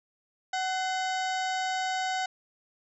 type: harmonic tone with a mistuned harmonic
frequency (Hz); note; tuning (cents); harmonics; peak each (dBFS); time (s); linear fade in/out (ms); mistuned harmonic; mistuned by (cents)
750; F#5; +23; 1 / 2 / 3 / 4 / 5 / 6 / 7 / 8 / 9 / 10; -29 / -35 / -39 / -41 / -43 / -45 / -46 / -47 / -48 / -49; 0.53-2.26; 5; 3; -140
effects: none